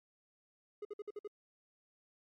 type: tone bursts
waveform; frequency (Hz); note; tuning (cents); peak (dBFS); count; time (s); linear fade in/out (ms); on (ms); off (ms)
triangle; 415.3; G#4; 0; -38; 6; 0.82-1.276; 5; 31; 54
effects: MP3 64 kbps